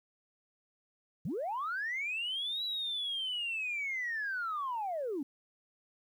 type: linear two-way sweep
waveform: sine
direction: up then down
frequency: 123.3 to 3951 to 257 Hz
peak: -32 dBFS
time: 1.25-5.23 s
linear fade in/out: 5 ms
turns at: 2.64 s
effects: tanh soft clip ceiling -29 dBFS + 11-bit